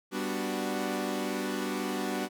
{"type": "chord", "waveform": "sawtooth", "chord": "G major seventh", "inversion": "none", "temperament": "equal", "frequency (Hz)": [196, 246.9, 293.7, 370], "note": ["G3", "B3", "D4", "F#4"], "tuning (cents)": [0, 0, 0, 0], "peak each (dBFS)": -32, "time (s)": [0.11, 2.29], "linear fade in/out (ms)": 50, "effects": []}